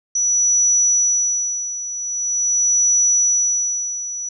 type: tone with tremolo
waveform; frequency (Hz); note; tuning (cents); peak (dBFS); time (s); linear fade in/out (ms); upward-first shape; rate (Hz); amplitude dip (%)
sine; 5900; F#8; -6; -12; 0.15-4.29; 5; sine; 0.44; 75
effects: none